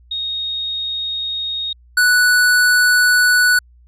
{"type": "tone pair in turn", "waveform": ["sine", "square"], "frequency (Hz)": [3729, 1479.9], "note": ["A#7", "F#6"], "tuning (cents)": [0, 0], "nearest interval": "octave + major third", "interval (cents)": 1600, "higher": "first", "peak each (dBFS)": [-20, -11], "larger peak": "second", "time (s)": [[0.11, 1.73], [1.97, 3.59]], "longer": "neither", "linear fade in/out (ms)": 5, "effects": ["added 60 Hz sine -45 dBFS peak until 3.87 s", "resampled to 32000 Hz"]}